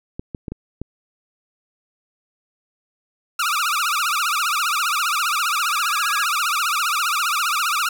clicks, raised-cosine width 3 ms, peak -15 dBFS, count 5, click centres 0.195 / 0.348 / 0.482 / 0.52 / 0.816 s
sawtooth tone with vibrato, 1286 Hz, E6, 43 cents flat, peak -15 dBFS, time 3.39-7.89 s, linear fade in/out 5 ms, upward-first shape triangle, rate 15 Hz, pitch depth 230 cents each way
sine tone with exponential growth, 1650 Hz, G#6, 12 cents flat, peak -23 dBFS, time 5.27-6.24 s, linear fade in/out 1 ms, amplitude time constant 210 ms
effects none

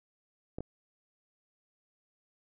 clicks, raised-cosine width 2 ms, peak -24 dBFS, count 2, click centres 0.585 / 0.606 s, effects none

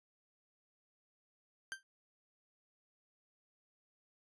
40% pulse tone with exponential decay, 1568 Hz, G6, in tune, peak -35 dBFS, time 1.72-1.83 s, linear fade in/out 0 ms, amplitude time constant 22 ms, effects resampled to 24000 Hz

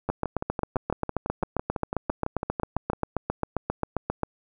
two click trains, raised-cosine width 1 ms, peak -11 / -14 dBFS, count 32 / 18, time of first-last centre 0.1-4.233 / 0.09-2.933 s, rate 7.5 / 5.98 Hz, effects none

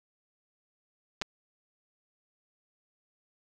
clicks, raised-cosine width 0.2 ms, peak -15 dBFS, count 2, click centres 1.215 / 1.22 s, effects none

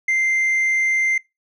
triangle tone with hard clipping, 2088 Hz, C7, 4 cents flat, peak -15 dBFS, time 0.08-1.18 s, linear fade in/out 5 ms, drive 1 dB, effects noise-tail reverb RT60 0.2 s tail -21 dB re dry

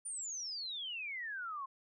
sine exponential sweep, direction down, 9470 to 1046.5 Hz, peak -39 dBFS, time 0.05-1.66 s, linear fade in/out 10 ms, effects none

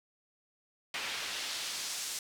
pink noise with band-pass filter sweep, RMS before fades -38 dBFS, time 0.94-2.19 s, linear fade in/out 2 ms, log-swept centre 2600 to 7100 Hz, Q 0.95, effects none

